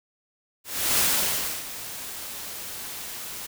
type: noise with ADSR envelope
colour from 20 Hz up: white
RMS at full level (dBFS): -21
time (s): 0.64-3.47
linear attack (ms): 340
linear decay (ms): 650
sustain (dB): -15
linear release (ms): 14
effects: none